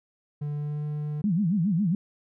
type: tone with pitch glide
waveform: triangle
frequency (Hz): 147.1 to 149.24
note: D3 to D3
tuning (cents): +3 to +28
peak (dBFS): -26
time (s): 0.41-1.22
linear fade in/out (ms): 10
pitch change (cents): +25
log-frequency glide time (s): 0.57-0.83
type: tone with vibrato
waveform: sine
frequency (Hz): 185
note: F#3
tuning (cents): 0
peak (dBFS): -21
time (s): 1.24-1.95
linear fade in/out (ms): 2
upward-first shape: sine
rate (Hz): 7.3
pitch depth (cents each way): 260
effects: none